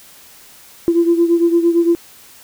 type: beating tone pair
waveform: sine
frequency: 337.7 / 346.5 Hz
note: E4 / F4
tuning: +42 / -14 cents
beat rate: 8.8 Hz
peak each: -11 / -16 dBFS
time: 0.88-1.95 s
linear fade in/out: 0 ms
effects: tanh soft clip ceiling -3 dBFS + white hiss -43 dBFS RMS until 2.43 s